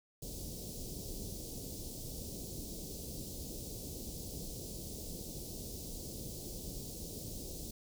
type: band-stop noise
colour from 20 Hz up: pink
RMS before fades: -44 dBFS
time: 0.22-7.71 s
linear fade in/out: 5 ms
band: 520 to 4500 Hz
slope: 24 dB/octave
effects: none